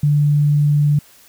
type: tone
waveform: sine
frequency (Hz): 146.83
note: D3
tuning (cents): 0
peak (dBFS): -11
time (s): 0.03-0.99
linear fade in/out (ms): 5
effects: white hiss -48 dBFS RMS until 1.28 s